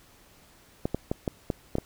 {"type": "clicks", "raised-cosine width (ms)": 2, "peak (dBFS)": -13, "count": 7, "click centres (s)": [0.855, 0.946, 1.115, 1.278, 1.502, 1.754, 1.784], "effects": ["pink hiss -57 dBFS RMS until 1.85 s"]}